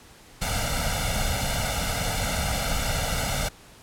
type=noise with comb filter; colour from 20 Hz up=pink; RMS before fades=-26 dBFS; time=0.41-3.49 s; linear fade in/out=10 ms; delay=1.4 ms; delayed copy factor=+0.95; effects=pink hiss -50 dBFS RMS until 3.82 s + low-pass 12000 Hz 12 dB/octave